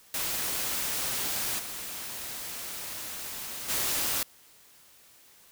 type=noise with level steps; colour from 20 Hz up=white; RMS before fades=-31 / -38 / -29 dBFS; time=0.14-4.23 s; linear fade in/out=2 ms; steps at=1.58 / 3.68 s; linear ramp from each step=20 ms; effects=white hiss -57 dBFS RMS until 5.51 s